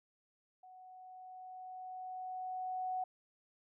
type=tone with level ramp; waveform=sine; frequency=742 Hz; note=F#5; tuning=5 cents sharp; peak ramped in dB=-54 to -34 dBFS; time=0.63-3.04 s; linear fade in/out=5 ms; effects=none